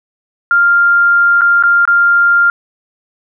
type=tone with dropouts; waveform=sine; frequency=1396.9 Hz; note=F6; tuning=in tune; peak=-6 dBFS; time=0.51-2.5 s; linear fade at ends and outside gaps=1 ms; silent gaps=1.41-1.417 / 1.626-1.636 / 1.853-1.876 s; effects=none